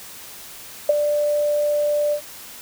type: tone with ADSR envelope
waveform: sine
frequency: 590 Hz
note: D5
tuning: 8 cents sharp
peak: -9 dBFS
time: 0.89-2.21 s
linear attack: 5 ms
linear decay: 20 ms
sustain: -8 dB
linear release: 85 ms
effects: white hiss -39 dBFS RMS until 2.61 s